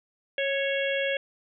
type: harmonic tone with a mistuned harmonic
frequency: 550 Hz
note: C#5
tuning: 14 cents flat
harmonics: 1 / 3 / 4 / 5 / 6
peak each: -27 / -32 / -33 / -34 / -35 dBFS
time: 0.38-1.17 s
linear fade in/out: 2 ms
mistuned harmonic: 3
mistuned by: +17 cents
effects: none